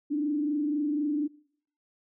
sine tone with frequency modulation, 295.8 Hz, D4, 13 cents sharp, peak -25 dBFS, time 0.1-1.28 s, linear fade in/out 20 ms, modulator 24 Hz, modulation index 0.6, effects noise-tail reverb RT60 0.6 s tail -23 dB re dry

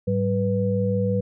sine tone cluster, 105 / 190.9 / 491 Hz, G#2 / G3 / B4, +19 / -46 / -10 cents, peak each -24 dBFS, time 0.07-1.21 s, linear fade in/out 10 ms, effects none

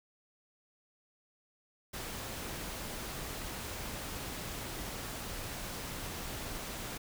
pink noise, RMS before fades -41 dBFS, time 1.93-6.98 s, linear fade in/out 10 ms, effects none

